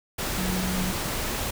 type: tone in noise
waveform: sine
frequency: 185 Hz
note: F#3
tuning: in tune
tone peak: -27 dBFS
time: 0.37-0.92 s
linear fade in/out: 10 ms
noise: pink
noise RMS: -29 dBFS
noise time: 0.18-1.51 s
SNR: -1 dB
effects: none